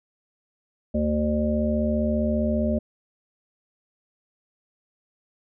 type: harmonic tone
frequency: 75 Hz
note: D2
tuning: 37 cents sharp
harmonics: 1 / 3 / 5 / 7 / 8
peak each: -27 / -23 / -34 / -34 / -27 dBFS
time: 0.94-2.79 s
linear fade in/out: 10 ms
effects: none